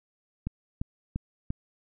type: click train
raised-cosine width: 5 ms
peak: -18 dBFS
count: 4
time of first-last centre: 0.47-1.504 s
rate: 2.9 Hz
effects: none